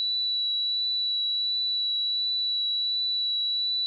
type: tone with vibrato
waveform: sine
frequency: 3939 Hz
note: B7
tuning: 5 cents flat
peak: -24 dBFS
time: 0-3.86 s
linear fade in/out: 0 ms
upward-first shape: triangle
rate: 1.4 Hz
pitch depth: 12 cents each way
effects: none